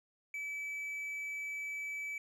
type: tone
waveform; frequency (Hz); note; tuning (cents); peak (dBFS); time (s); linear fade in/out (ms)
triangle; 2300; D7; -37; -36; 0.34-2.18; 2
effects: none